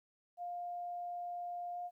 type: tone with pitch glide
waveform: sine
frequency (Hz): 704 to 708.5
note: F5 to F5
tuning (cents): +14 to +25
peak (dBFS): -39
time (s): 0.37-1.91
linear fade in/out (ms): 50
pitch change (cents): +11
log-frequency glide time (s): 1.73-1.79
effects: 13-bit